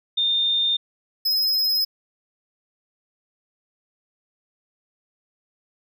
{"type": "tone pair in turn", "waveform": ["sine", "square"], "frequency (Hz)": [3626, 5103], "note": ["A#7", "D#8"], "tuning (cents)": [-49, 43], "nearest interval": "tritone", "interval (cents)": 592, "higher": "second", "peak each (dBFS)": [-18, -19], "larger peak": "first", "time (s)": [[0.17, 0.77], [1.25, 1.85]], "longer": "neither", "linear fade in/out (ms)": 10, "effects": []}